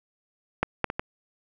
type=clicks; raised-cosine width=0.5 ms; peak=-7 / -7 / -14 / -12 dBFS; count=4; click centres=0.63 / 0.843 / 0.901 / 0.995 s; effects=none